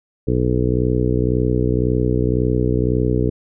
harmonic tone, 61.9 Hz, B1, 5 cents sharp, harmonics 1 / 2 / 3 / 4 / 5 / 6 / 7 / 8, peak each -22 / -20 / -25 / -25 / -23 / -27 / -22 / -30 dBFS, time 0.27-3.3 s, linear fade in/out 10 ms, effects none

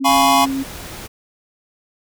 sine tone, 270 Hz, C#4, 45 cents flat, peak -19 dBFS, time 0-0.64 s, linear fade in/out 20 ms
square chord, C# dominant seventh, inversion first, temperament equal, 698.5 / 830.6 / 987.8 / 1108.7 Hz, E#5 / G#5 / B5 / C#6, 0 / 0 / 0 / 0 cents, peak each -18 dBFS, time 0.04-0.46 s, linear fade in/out 20 ms
pink noise, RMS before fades -33 dBFS, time 0.07-1.08 s, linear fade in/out 20 ms
effects none

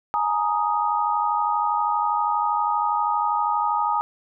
sine chord, Ab suspended second, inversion none, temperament equal with one note detuned, 839.8 / 932.3 / 1244.5 Hz, Ab5 / Bb5 / Eb6, +19 / 0 / 0 cents, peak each -24 dBFS, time 0.14-4.01 s, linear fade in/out 0 ms, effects none

